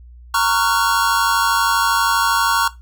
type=chord; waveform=square; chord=Gb major seventh; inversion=first; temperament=just; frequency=925 / 1110 / 1387.5 / 1480 Hz; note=Bb5 / Db6 / F6 / Gb6; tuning=-14 / +2 / -12 / 0 cents; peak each=-21 / -19 / -21 / -23 dBFS; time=0.34-2.68 s; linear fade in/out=5 ms; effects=noise-tail reverb RT60 0.2 s tail -17 dB re dry + added 60 Hz sine -38 dBFS peak until 2.81 s